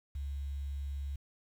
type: tone with quantisation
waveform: sine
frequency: 69.9 Hz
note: C#2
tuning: 15 cents sharp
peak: -35 dBFS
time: 0.15-1.16 s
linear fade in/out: 5 ms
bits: 10
effects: none